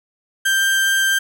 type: tone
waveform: 35% pulse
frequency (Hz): 1576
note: G6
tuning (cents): +9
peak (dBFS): -13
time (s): 0.45-1.19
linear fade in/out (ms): 10
effects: none